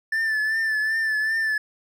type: tone with vibrato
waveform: triangle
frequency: 1760 Hz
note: A6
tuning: in tune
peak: -19 dBFS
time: 0.12-1.58 s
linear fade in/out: 5 ms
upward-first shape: triangle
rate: 2.6 Hz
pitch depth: 49 cents each way
effects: none